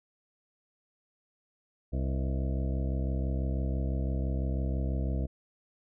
harmonic tone with a mistuned harmonic, 66 Hz, C2, 16 cents sharp, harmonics 1 / 2 / 3 / 4 / 5 / 7 / 8 / 9 / 10, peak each -29 / -35 / -39 / -41 / -43 / -46 / -47 / -48 / -49 dBFS, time 1.92-5.27 s, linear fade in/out 20 ms, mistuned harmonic 9, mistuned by +72 cents, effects none

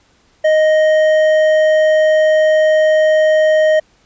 triangle tone with hard clipping, 622.3 Hz, D#5, in tune, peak -10 dBFS, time 0.44-3.8 s, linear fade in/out 10 ms, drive 11 dB, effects pink hiss -54 dBFS RMS until 4.05 s + resampled to 16000 Hz

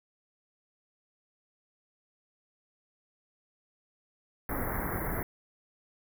pink band-stop noise, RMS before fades -33 dBFS, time 4.49-5.23 s, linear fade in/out 2 ms, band 2100 to 11000 Hz, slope 96 dB/octave, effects none

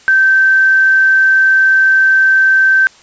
sine tone with quantisation, 1553 Hz, G6, 17 cents flat, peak -6 dBFS, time 0.08-2.87 s, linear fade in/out 0 ms, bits 5, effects white hiss -43 dBFS RMS until 3.02 s + resampled to 16000 Hz

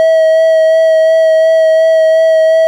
triangle tone with vibrato, 643 Hz, E5, 43 cents flat, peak -3 dBFS, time 0-2.67 s, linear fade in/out 0 ms, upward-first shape sine, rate 2.8 Hz, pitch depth 13 cents each way, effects none

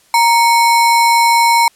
sine tone with sample-and-hold, 932.3 Hz, A#5, in tune, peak -7 dBFS, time 0.14-1.68 s, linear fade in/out 2 ms, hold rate 3150 Hz, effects white hiss -51 dBFS RMS until 1.75 s + low-pass 11000 Hz 12 dB/octave

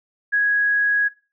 sine tone, 1661.2 Hz, G#6, in tune, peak -15 dBFS, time 0.32-1.09 s, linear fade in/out 20 ms, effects noise-tail reverb RT60 0.3 s tail -17 dB re dry

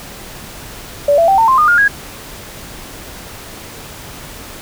sine tone with pitch steps, 576 / 669.3 / 777.8 / 903.8 / 1050.3 / 1220.5 / 1418.3 / 1648.1 Hz, D5 / E5 / G5 / A5 / C6 / D#6 / F6 / G#6, -34 / +26 / -14 / +46 / +6 / -34 / +26 / -14 cents, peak -7 dBFS, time 1.08-1.88 s, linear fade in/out 5 ms, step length 100 ms, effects pink hiss -32 dBFS RMS until 4.61 s

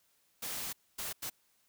white noise bursts at uneven times, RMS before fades -39 dBFS, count 3, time 0.42-0.73 / 0.98-1.13 / 1.22-1.3 s, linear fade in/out 10 ms, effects white hiss -72 dBFS RMS until 1.68 s

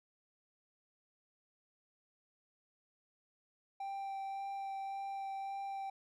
triangle tone with vibrato, 784 Hz, G5, in tune, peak -37 dBFS, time 3.8-5.9 s, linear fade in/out 5 ms, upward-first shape sine, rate 1.8 Hz, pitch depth 9 cents each way, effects none

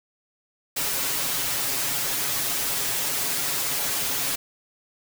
white noise with comb filter, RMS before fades -26 dBFS, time 0.76-4.36 s, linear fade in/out 10 ms, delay 7.2 ms, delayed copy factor +1, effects none

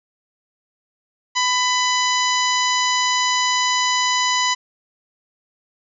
harmonic tone, 998 Hz, B5, 18 cents sharp, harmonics 1 / 2 / 3 / 4 / 5 / 6 / 7, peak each -20 / -23 / -25 / -26 / -27 / -28 / -28 dBFS, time 1.35-4.55 s, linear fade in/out 20 ms, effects none

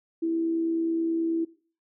sine tone with amplitude modulation, 329.6 Hz, E4, in tune, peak -22 dBFS, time 0.22-1.45 s, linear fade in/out 10 ms, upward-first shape sine, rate 69.4 Hz, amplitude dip 30%, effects noise-tail reverb RT60 0.4 s tail -19 dB re dry

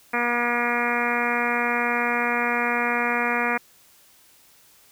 harmonic tone, 239.7 Hz, A#3, 48 cents sharp, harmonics 1 / 2 / 3 / 4 / 5 / 6 / 7 / 8 / 9 / 10, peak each -30 / -30 / -30 / -30 / -30 / -30 / -30 / -30 / -30 / -30 dBFS, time 0.13-3.58 s, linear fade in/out 10 ms, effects white hiss -55 dBFS RMS until 4.91 s

